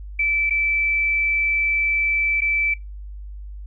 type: tone with dropouts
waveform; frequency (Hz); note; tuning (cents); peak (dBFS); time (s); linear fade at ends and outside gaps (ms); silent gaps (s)
sine; 2320; D7; -22; -17; 0.19-2.74; 5; 0.497-0.506 / 2.407-2.417
effects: noise-tail reverb RT60 0.2 s tail -24 dB re dry + added 50 Hz sine -32 dBFS peak until 3.66 s